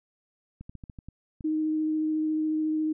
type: clicks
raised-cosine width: 5 ms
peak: -29 dBFS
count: 8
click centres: 0.61 / 0.695 / 0.753 / 0.838 / 0.898 / 0.988 / 1.086 / 1.408 s
type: tone with vibrato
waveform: sine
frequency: 311.1 Hz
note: D#4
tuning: in tune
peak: -24 dBFS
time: 1.44-2.93 s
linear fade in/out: 10 ms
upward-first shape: triangle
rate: 14 Hz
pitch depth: 12 cents each way
effects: none